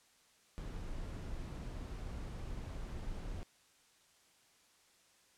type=noise; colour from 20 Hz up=brown; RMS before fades=-43 dBFS; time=0.58-3.43 s; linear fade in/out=0 ms; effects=white hiss -68 dBFS RMS until 5.37 s + low-pass 9000 Hz 12 dB/octave